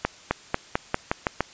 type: accelerating click train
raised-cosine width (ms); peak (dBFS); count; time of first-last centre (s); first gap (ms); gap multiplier
0.5; -6; 8; 0.05-1.406; 260; 0.9
effects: white hiss -48 dBFS RMS until 1.53 s + resampled to 16000 Hz